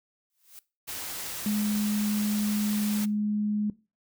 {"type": "noise with exponential growth", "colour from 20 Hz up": "blue", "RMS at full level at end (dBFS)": -43, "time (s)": [0.3, 0.59], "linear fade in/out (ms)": 1, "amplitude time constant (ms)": 62}
{"type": "noise", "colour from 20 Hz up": "white", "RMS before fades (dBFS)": -36, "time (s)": [0.87, 3.06], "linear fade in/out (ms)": 20}
{"type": "tone", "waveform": "sine", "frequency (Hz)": 209.4, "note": "G#3", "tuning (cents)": 15, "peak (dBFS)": -24, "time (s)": [1.46, 3.7], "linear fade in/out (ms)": 2}
{"effects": ["noise-tail reverb RT60 0.3 s tail -20 dB re dry"]}